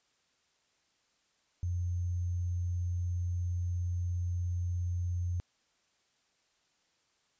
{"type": "tone with sample-and-hold", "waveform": "sine", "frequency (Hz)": 88.3, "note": "F2", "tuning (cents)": 20, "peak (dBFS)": -30, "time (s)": [1.63, 5.4], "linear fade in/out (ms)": 0, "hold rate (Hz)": 6300, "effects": ["white hiss -73 dBFS RMS until 7.39 s", "resampled to 16000 Hz"]}